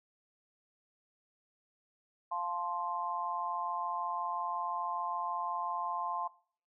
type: chord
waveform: sine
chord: F major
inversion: none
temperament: just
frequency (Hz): 698.5 / 873.1 / 1047.7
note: F5 / A5 / C6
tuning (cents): 0 / -14 / +2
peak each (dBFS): -40 / -38 / -35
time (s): 2.31-6.28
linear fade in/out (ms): 10
effects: noise-tail reverb RT60 0.5 s tail -20 dB re dry